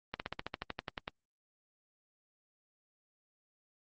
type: slowing click train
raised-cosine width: 0.3 ms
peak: -19 dBFS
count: 13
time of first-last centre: 0.14-1.079 s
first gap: 59 ms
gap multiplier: 1.05
effects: low-pass 5000 Hz 12 dB/octave + Opus 24 kbps